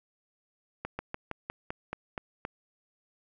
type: slowing click train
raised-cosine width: 0.5 ms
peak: -19 dBFS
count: 9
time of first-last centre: 0.85-2.451 s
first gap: 140 ms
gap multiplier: 1.1
effects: none